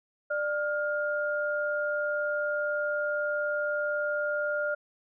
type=tone pair together; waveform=sine; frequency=593.7 / 1412 Hz; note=D5 / F6; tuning=+19 / +19 cents; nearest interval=octave + minor third; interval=1500 cents; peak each=-29 / -30 dBFS; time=0.3-4.75 s; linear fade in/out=10 ms; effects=none